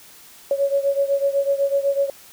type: beating tone pair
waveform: sine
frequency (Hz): 554.4 / 562.4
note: C#5 / C#5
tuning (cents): 0 / +25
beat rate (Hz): 8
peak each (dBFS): -19 / -22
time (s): 0.51-2.1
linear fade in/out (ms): 2
effects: white hiss -46 dBFS RMS until 2.32 s